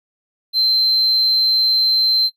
triangle tone, 4109 Hz, C8, 32 cents flat, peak -11 dBFS, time 0.53-2.3 s, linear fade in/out 50 ms, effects noise-tail reverb RT60 0.1 s tail -18 dB re dry + tanh soft clip ceiling -9 dBFS

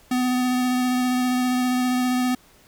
square tone with vibrato, 251 Hz, B3, 28 cents sharp, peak -20 dBFS, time 0.11-2.35 s, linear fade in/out 5 ms, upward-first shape triangle, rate 15 Hz, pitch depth 16 cents each way, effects pink hiss -54 dBFS RMS until 2.67 s

